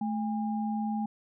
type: tone pair together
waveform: sine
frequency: 217.1 / 810 Hz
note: A3 / G#5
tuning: -23 / -43 cents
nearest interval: octave + major seventh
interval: 2280 cents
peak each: -29 / -35 dBFS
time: 0.01-1.06 s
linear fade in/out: 5 ms
effects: none